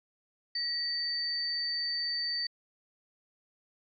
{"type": "tone pair together", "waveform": "sine", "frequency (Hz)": [1920, 4578], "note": ["B6", "D8"], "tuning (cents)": [-49, -45], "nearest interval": "octave + minor third", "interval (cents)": 1504, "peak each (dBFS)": [-39, -30], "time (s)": [0.55, 2.47], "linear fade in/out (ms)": 5, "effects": ["MP3 64 kbps"]}